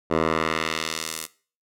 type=tone with band-pass filter sweep; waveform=10% pulse; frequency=79.9 Hz; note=D#2; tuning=47 cents sharp; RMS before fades=-26 dBFS; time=0.1-1.27 s; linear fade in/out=20 ms; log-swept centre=650 to 11000 Hz; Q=0.77; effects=noise-tail reverb RT60 0.4 s tail -19 dB re dry